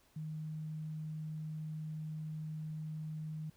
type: tone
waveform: sine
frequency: 155.56 Hz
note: D#3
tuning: in tune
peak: -39 dBFS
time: 0.16-3.5 s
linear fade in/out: 5 ms
effects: pink hiss -69 dBFS RMS until 3.56 s